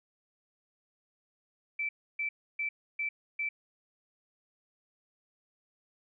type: tone bursts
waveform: sine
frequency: 2325 Hz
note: D7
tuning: 18 cents flat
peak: -30 dBFS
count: 5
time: 1.79-3.49 s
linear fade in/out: 5 ms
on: 100 ms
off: 300 ms
effects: none